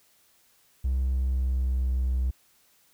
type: tone with pitch glide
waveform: triangle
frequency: 65 to 63.63 Hz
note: C2 to C2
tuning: -11 to -48 cents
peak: -20 dBFS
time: 0.84-2.31 s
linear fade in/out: 10 ms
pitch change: -37 cents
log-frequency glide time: 1-1.92 s
effects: tanh soft clip ceiling -18 dBFS + white hiss -63 dBFS RMS until 2.93 s